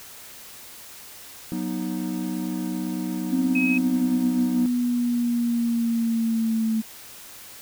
triangle chord, B major, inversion second, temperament equal with one note detuned, 185 / 242.8 / 311.1 Hz, F#3 / B3 / D#4, 0 / -29 / 0 cents, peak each -28 dBFS, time 1.52-4.66 s, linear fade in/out 0 ms
sine linear sweep, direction down, 261.6 to 220.6 Hz, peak -20 dBFS, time 3.31-6.82 s, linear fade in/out 20 ms
sine tone, 2548 Hz, D#7, 41 cents sharp, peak -23 dBFS, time 3.55-3.78 s, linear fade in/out 5 ms
effects white hiss -43 dBFS RMS until 7.61 s

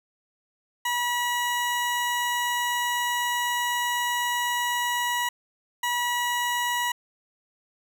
20% pulse tone bursts at uneven times, 968 Hz, B5, 35 cents flat, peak -19 dBFS, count 2, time 0.85-5.29 / 5.83-6.92 s, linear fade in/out 5 ms, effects none

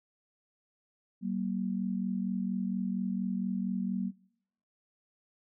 sine tone pair together, 191.2 / 235.5 Hz, G3 / A#3, -43 / +18 cents, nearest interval major third, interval 361 cents, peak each -32 / -34 dBFS, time 1.21-4.12 s, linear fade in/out 50 ms, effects noise-tail reverb RT60 0.7 s tail -21 dB re dry

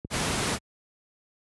click, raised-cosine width 3 ms, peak -22 dBFS, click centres 0.049 s
pink noise, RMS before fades -27 dBFS, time 0.1-0.59 s, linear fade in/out 50 ms
effects high-pass 60 Hz 12 dB/octave + resampled to 24000 Hz

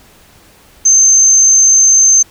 sine tone, 6272 Hz, G8, in tune, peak -4 dBFS, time 0.85-2.23 s, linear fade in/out 10 ms, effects pink hiss -44 dBFS RMS until 2.3 s

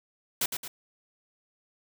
white noise with echo, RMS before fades -27 dBFS, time 0.41-0.46 s, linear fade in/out 5 ms, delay 110 ms, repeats 2, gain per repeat -6 dB, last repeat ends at 0.68 s, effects none

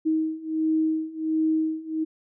sine beating tone pair, 315.5 / 316.9 Hz, D#4 / D#4, +24 / +32 cents, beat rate 1.4 Hz, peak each -26 / -24 dBFS, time 0.05-2.05 s, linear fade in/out 20 ms, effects none

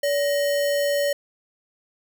sine tone with sample-and-hold, 572 Hz, D5, 46 cents flat, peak -19 dBFS, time 0.03-1.13 s, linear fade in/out 5 ms, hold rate 2450 Hz, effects none

